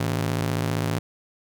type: ring-modulated tone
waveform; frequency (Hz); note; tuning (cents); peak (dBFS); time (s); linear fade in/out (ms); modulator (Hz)
sawtooth; 130.81; C3; 0; -16; 0-0.99; 5; 27.6
effects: none